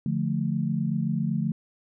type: chord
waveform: sine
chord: D minor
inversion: none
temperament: equal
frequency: 146.83 / 174.61 / 220 Hz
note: D3 / F3 / A3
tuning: 0 / 0 / 0 cents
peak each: -28 dBFS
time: 0.06-1.52 s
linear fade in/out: 2 ms
effects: none